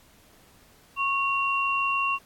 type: tone pair together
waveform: sine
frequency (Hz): 1100 / 2753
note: C#6 / F7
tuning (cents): -14 / -25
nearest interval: octave + major third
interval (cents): 1589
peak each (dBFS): -25 / -26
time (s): 0.96-2.19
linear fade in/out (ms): 50
effects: pink hiss -57 dBFS RMS until 2.25 s + AAC 64 kbps